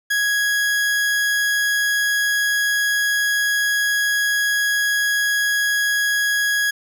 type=tone; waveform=40% pulse; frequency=1661.2 Hz; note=G#6; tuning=in tune; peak=-16 dBFS; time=0.1-6.71 s; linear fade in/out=10 ms; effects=none